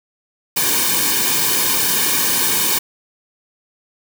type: noise with comb filter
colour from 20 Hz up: white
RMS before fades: -17 dBFS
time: 0.56-2.79 s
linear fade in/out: 10 ms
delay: 1.5 ms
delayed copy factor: -0.9
effects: none